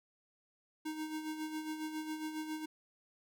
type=tone with tremolo; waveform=square; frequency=311.1 Hz; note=D#4; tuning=in tune; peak=-37 dBFS; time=0.85-2.66 s; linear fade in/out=10 ms; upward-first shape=sine; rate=7.3 Hz; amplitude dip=55%; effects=none